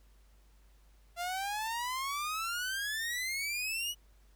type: exponential sweep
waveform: sawtooth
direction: up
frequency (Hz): 683 to 2960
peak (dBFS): -30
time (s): 1.16-3.95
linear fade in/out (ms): 50
effects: added 50 Hz sine -59 dBFS peak until 4.35 s + pink hiss -70 dBFS RMS until 4.35 s